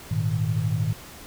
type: chord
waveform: sine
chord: Ab suspended second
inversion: none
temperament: equal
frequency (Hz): 103.83 / 116.54 / 155.56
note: Ab2 / Bb2 / Eb3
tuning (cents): 0 / 0 / 0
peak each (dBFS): -26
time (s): 0.11-0.93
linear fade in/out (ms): 5
effects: pink hiss -43 dBFS RMS until 1.26 s